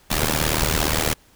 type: noise with amplitude modulation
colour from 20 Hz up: pink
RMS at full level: -17 dBFS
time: 0.1-1.14 s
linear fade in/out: 10 ms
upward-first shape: sine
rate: 77.1 Hz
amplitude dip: 95%
effects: pink hiss -55 dBFS RMS until 1.35 s